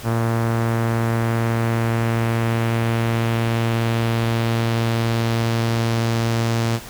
sawtooth tone with low-pass filter sweep, 115.1 Hz, A#2, 22 cents flat, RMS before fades -20 dBFS, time 0.03-6.8 s, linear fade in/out 50 ms, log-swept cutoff 1400 to 6600 Hz, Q 1.2, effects pink hiss -37 dBFS RMS until 6.89 s

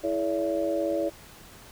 sine tone cluster, 328.9 / 426.6 / 571 / 665 Hz, E4 / G#4 / D5 / E5, -4 / +46 / -49 / +15 cents, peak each -29 / -34 / -27 / -34 dBFS, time 0.03-1.1 s, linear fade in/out 20 ms, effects pink hiss -49 dBFS RMS until 1.71 s

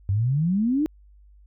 sine exponential sweep, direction up, 93.4 to 318.8 Hz, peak -19 dBFS, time 0.09-0.86 s, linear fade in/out 0 ms, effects added 50 Hz sine -49 dBFS peak until 1.46 s

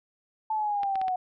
sine exponential sweep, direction down, 880 to 730 Hz, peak -25 dBFS, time 0.5-1.16 s, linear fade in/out 5 ms
clicks, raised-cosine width 0.3 ms, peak -23 dBFS, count 4, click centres 0.833 / 0.956 / 1.015 / 1.082 s
effects none

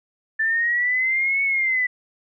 sine linear two-way sweep, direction up then down, 1760 to 2222 to 1972 Hz, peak -18 dBFS, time 0.39-1.87 s, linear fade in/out 10 ms, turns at 1.43 s, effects none

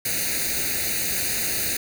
white noise with comb filter, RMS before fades -25 dBFS, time 0.05-1.77 s, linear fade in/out 5 ms, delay 0.46 ms, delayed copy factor +0.9, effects none

